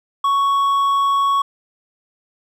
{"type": "tone with hard clipping", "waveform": "triangle", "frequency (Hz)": 1112, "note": "C#6", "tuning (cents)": 5, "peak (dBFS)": -15, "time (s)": [0.24, 1.42], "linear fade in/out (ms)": 5, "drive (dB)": 7, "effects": []}